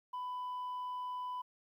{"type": "tone", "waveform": "sine", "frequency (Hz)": 997, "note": "B5", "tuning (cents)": 16, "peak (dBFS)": -35, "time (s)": [0.13, 1.42], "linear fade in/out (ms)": 10, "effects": ["tanh soft clip ceiling -37 dBFS", "12-bit"]}